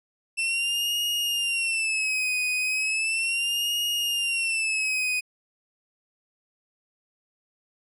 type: tone with vibrato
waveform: 40% pulse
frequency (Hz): 2673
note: E7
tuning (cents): +23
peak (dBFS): -23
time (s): 0.37-5.21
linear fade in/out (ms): 20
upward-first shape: sine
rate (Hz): 0.36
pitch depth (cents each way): 120
effects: resampled to 32000 Hz